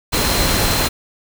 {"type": "tone in noise", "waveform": "sine", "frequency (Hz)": 4126, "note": "C8", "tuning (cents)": -25, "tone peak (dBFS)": -25, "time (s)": [0.12, 0.89], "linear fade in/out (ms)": 20, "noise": "pink", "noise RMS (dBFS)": -17, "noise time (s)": [0.12, 0.89], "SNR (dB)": -11, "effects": []}